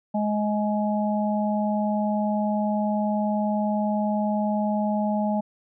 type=harmonic tone; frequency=210 Hz; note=G#3; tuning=19 cents sharp; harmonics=1 / 3 / 4; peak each=-23 / -28 / -29 dBFS; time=0.14-5.41 s; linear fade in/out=10 ms; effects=none